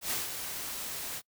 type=noise with ADSR envelope; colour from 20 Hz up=white; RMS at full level=-31 dBFS; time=0.01-1.22 s; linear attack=100 ms; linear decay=160 ms; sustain=-7 dB; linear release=49 ms; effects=noise-tail reverb RT60 0.1 s tail -25 dB re dry